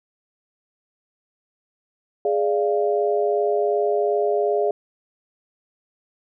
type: chord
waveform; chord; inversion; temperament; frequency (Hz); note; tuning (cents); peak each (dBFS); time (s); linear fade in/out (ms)
sine; D diminished; second; equal with one note detuned; 415.3 / 587.3 / 690; Ab4 / D5 / F5; 0 / 0 / -21; -20 / -24 / -24; 2.25-4.71; 2
effects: none